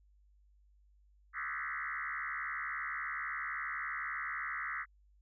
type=tone with frequency modulation; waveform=sine; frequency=1616 Hz; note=G#6; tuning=48 cents flat; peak=-36 dBFS; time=1.33-4.86 s; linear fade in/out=50 ms; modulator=71.8 Hz; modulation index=5.9; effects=added 50 Hz sine -63 dBFS peak until 5.21 s